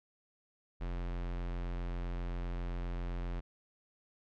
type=tone; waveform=square; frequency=43.79 Hz; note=F1; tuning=5 cents sharp; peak=-36 dBFS; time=0.8-3.41 s; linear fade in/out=20 ms; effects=low-pass 3000 Hz 12 dB/octave